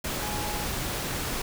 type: tone in noise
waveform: sine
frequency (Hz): 837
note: G#5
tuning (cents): +13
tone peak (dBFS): -36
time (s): 0.22-0.65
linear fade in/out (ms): 5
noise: pink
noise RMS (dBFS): -31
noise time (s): 0.04-1.42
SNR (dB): -8
effects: none